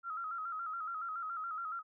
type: tone with vibrato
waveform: sine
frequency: 1318.5 Hz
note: E6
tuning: in tune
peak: -37 dBFS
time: 0.03-1.83 s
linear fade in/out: 50 ms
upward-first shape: square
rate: 7.1 Hz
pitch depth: 70 cents each way
effects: none